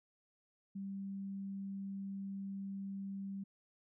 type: tone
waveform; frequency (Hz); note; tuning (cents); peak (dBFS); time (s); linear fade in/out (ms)
sine; 196; G3; 0; -40; 0.75-3.44; 10
effects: none